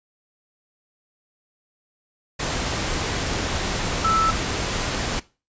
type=tone in noise; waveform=sine; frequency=1318.5 Hz; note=E6; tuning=in tune; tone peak=-17 dBFS; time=4.04-4.31 s; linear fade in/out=10 ms; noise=pink; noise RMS=-25 dBFS; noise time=2.39-5.2 s; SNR=+5 dB; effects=noise-tail reverb RT60 0.3 s tail -19 dB re dry + resampled to 16000 Hz